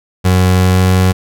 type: tone with pitch glide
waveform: 30% pulse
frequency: 92 to 92.75 Hz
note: F#2 to F#2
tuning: -9 to +5 cents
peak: -5 dBFS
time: 0.24-1.13 s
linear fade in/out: 20 ms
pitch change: +14 cents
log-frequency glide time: 0.53-0.9 s
effects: none